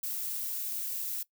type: noise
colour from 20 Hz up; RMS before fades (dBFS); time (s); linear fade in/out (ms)
violet; -35; 0.03-1.23; 5
effects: noise-tail reverb RT60 0.1 s tail -20 dB re dry